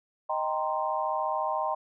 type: chord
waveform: sine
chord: C minor seventh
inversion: first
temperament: equal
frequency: 622.3 / 784 / 932.3 / 1046.5 Hz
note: Eb5 / G5 / Bb5 / C6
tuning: 0 / 0 / 0 / 0 cents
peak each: -32 dBFS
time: 0.29-1.75 s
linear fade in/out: 10 ms
effects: none